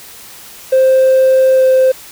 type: tone with pitch glide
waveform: triangle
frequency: 524 to 520.7 Hz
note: C5 to C5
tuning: +2 to -8 cents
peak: -3 dBFS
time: 0.72-1.92 s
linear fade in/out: 10 ms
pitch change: -10 cents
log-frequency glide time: 1.54-1.63 s
effects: tanh soft clip ceiling -2 dBFS + white hiss -35 dBFS RMS until 2.11 s